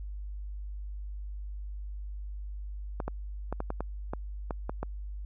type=clicks; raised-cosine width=1 ms; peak=-19 dBFS; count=10; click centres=3.002 / 3.08 / 3.526 / 3.604 / 3.704 / 3.806 / 4.135 / 4.508 / 4.695 / 4.83 s; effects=added 50 Hz sine -36 dBFS peak until 5.25 s